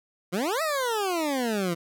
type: exponential two-way sweep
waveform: 20% pulse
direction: up then down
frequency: 164.81 to 659.3 to 164.81 Hz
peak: -20 dBFS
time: 0.32-1.75 s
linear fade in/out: 20 ms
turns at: 0.62 s
effects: none